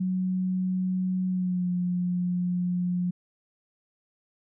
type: tone with pitch glide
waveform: sine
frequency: 185 to 178.49 Hz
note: F#3 to F3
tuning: 0 to +38 cents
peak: -24 dBFS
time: 0-3.11 s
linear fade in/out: 10 ms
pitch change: -62 cents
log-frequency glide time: 1.28-1.7 s
effects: none